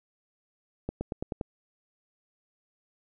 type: accelerating click train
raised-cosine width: 2 ms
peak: -18 dBFS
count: 6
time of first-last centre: 0.89-1.412 s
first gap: 120 ms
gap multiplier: 0.93
effects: none